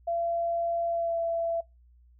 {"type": "tone with pitch glide", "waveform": "sine", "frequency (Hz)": [680, 670.3], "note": ["F5", "E5"], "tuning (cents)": [-46, 29], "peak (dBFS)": -26, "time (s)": [0.07, 1.61], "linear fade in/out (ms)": 10, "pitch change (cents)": -25, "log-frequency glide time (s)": [0.87, 1.18], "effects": ["noise-tail reverb RT60 0.2 s tail -22 dB re dry", "added 60 Hz sine -55 dBFS peak until 2.19 s"]}